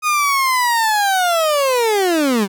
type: linear sweep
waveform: 30% pulse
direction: down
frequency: 1245 to 185 Hz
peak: -11 dBFS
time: 0.02-2.48 s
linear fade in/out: 50 ms
effects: none